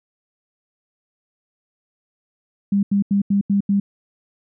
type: tone bursts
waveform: sine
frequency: 200 Hz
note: G3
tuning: 35 cents sharp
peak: -14 dBFS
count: 6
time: 2.72-3.8 s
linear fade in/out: 5 ms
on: 110 ms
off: 84 ms
effects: none